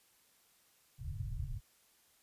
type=low-pass noise; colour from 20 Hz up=white; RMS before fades=-40 dBFS; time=0.98-1.61 s; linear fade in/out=50 ms; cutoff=140 Hz; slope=96 dB/octave; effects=white hiss -69 dBFS RMS until 2.22 s + resampled to 32000 Hz